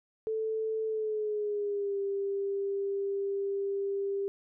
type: tone with pitch glide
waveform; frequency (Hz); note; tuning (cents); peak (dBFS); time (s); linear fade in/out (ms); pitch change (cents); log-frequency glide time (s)
sine; 440 to 396.6; A4 to G4; 0 to +20; -29; 0.27-4.28; 0; -180; 0.86-1.99
effects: none

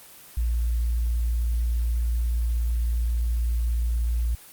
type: tone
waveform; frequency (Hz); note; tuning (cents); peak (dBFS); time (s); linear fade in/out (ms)
sine; 58.27; A#1; 0; -21; 0.37-4.35; 5
effects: white hiss -47 dBFS RMS until 4.52 s + Opus 24 kbps

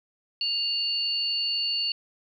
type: tone pair together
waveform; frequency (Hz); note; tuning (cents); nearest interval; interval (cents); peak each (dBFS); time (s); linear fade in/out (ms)
sine; 2807 / 4456; F7 / C#8; +8 / +8; minor sixth; 800; -29 / -26; 0.41-1.92; 2
effects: 10-bit

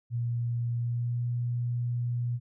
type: tone with pitch glide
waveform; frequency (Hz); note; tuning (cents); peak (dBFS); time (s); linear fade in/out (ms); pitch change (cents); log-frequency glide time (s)
sine; 118.8 to 120.74; A#2 to B2; +33 to -39; -27; 0.1-2.4; 50; +28; 0.78-1.25
effects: none

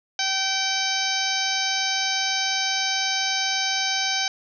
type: harmonic tone with a mistuned harmonic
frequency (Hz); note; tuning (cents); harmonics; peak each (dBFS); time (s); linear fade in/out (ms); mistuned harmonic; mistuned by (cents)
772; G5; -27; 1 / 2 / 3 / 4 / 5 / 6 / 7 / 8; -30 / -30 / -30 / -30 / -30 / -30 / -30 / -30; 0.19-4.28; 2; 7; -16
effects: none

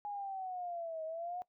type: linear two-way sweep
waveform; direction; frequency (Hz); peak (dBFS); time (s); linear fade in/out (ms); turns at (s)
sine; down then up; 830.6 to 630 to 731; -38; 0.05-1.42; 0; 1.04
effects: noise-tail reverb RT60 0.1 s tail -21 dB re dry

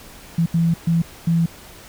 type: tone bursts at uneven times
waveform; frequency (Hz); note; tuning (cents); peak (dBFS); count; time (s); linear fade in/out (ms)
sine; 167; E3; +23; -14; 4; 0.38-0.46 / 0.54-0.74 / 0.87-1.02 / 1.27-1.46; 5
effects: pink hiss -42 dBFS RMS until 1.88 s

